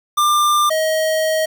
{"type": "tone pair in turn", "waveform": "square", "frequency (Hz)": [1193, 632], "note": ["D6", "D#5"], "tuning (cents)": [27, 27], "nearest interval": "major seventh", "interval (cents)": 1100, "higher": "first", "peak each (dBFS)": [-13, -16], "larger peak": "first", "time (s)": [[0.17, 0.7], [0.7, 1.46]], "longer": "second", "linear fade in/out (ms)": 10, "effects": ["7-bit"]}